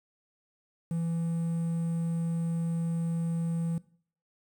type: tone with quantisation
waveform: triangle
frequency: 166.7 Hz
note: E3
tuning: 20 cents sharp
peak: -26 dBFS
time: 0.91-3.78 s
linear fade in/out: 2 ms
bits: 9
effects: noise-tail reverb RT60 0.5 s tail -19 dB re dry